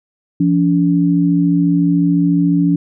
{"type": "tone pair together", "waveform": "sine", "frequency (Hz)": [171.61, 285.7], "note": ["F3", "D4"], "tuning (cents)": [-30, -48], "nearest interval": "major sixth", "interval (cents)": 882, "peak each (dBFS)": -13, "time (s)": [0.4, 2.76], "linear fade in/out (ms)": 5, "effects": []}